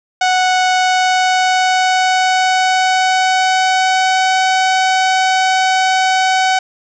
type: tone with pitch glide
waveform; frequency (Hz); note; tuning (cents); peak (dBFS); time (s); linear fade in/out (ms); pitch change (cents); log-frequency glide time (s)
sawtooth; 740 to 752.9; F#5 to F#5; 0 to +30; -7; 0.21-6.59; 5; +30; 0.74-4.37
effects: resampled to 16000 Hz + 7-bit